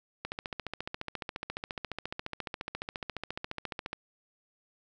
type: click train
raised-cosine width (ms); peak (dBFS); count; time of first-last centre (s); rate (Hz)
0.3; -19; 54; 0.25-3.931; 14.4
effects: none